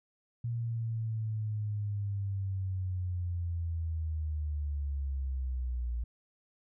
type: linear sweep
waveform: sine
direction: down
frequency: 118.4 to 58.27 Hz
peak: -31 dBFS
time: 0.44-6.04 s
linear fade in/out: 5 ms
effects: none